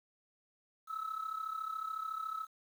sine tone with amplitude modulation, 1300 Hz, E6, 24 cents flat, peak -32 dBFS, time 0.87-2.47 s, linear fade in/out 50 ms, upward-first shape sine, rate 33.9 Hz, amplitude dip 80%, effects tanh soft clip ceiling -32 dBFS + 10-bit

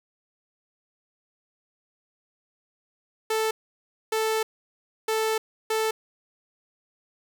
sawtooth tone bursts at uneven times, 440 Hz, A4, in tune, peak -19 dBFS, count 4, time 3.3-3.51 / 4.12-4.43 / 5.08-5.38 / 5.7-5.91 s, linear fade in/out 5 ms, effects 9-bit

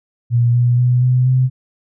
sine tone with pitch steps, 119.3 / 121.6 / 123.94 / 126.32 / 128.75 Hz, A#2 / B2 / B2 / B2 / C3, +41 / -26 / +7 / +39 / -28 cents, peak -10 dBFS, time 0.3-1.5 s, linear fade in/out 50 ms, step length 240 ms, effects none

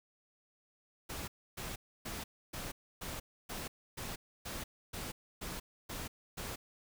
pink noise bursts, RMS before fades -42 dBFS, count 12, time 1.09-6.56 s, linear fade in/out 10 ms, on 190 ms, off 290 ms, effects none

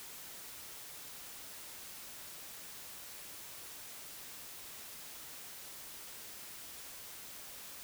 silence, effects white hiss -49 dBFS RMS until 7.83 s

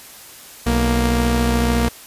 sawtooth tone pair together, 61.9 / 233.7 Hz, B1 / A#3, +5 / +5 cents, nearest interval octave + major seventh, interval 2300 cents, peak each -14 dBFS, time 0.66-1.89 s, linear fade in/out 10 ms, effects white hiss -40 dBFS RMS until 2.06 s + resampled to 32000 Hz

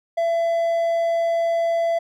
triangle tone, 671 Hz, E5, 31 cents sharp, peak -16 dBFS, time 0.17-1.99 s, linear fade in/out 10 ms, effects none

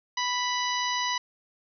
harmonic tone, 987.8 Hz, B5, in tune, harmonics 1 / 2 / 3 / 4 / 5 / 6, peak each -29 / -32 / -34 / -35 / -36 / -37 dBFS, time 0.17-1.18 s, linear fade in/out 5 ms, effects none

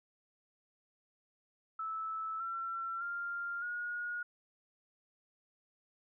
sine tone with pitch steps, 1310 / 1352.3 / 1395.9 / 1441 Hz, E6 / E6 / F6 / F#6, -11 / +44 / -1 / -46 cents, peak -36 dBFS, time 1.79-4.23 s, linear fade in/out 5 ms, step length 610 ms, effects none

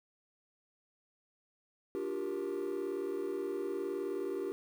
triangle chord, G minor seventh, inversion second, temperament just, 294 / 352.8 / 392 / 470.4 Hz, D4 / F4 / G4 / Bb4, +2 / +18 / 0 / +16 cents, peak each -40 / -37 / -34 / -40 dBFS, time 1.95-4.52 s, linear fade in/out 0 ms, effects tanh soft clip ceiling -27 dBFS + 10-bit

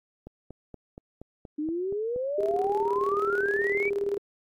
click train, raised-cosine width 2 ms, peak -28 dBFS, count 9, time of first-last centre 0.27-2.161 s, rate 4.23 Hz
sine exponential sweep, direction up, 293.7 to 2349 Hz, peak -27 dBFS, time 1.58-3.9 s, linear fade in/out 10 ms
sine tone with tremolo, 402.3 Hz, G4, 45 cents sharp, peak -23 dBFS, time 2.38-4.18 s, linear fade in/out 5 ms, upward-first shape square, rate 19 Hz, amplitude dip 55%
effects AAC 64 kbps

